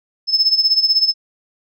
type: tone with tremolo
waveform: sine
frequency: 5230 Hz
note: E8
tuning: 15 cents flat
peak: -8 dBFS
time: 0.27-1.14 s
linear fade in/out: 50 ms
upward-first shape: sine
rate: 16 Hz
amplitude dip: 80%
effects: tanh soft clip ceiling -4 dBFS